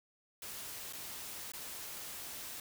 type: noise with dropouts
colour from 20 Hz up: white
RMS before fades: -45 dBFS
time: 0.42-2.6 s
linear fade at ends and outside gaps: 2 ms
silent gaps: 0.926-0.933 / 1.519-1.535 s
effects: none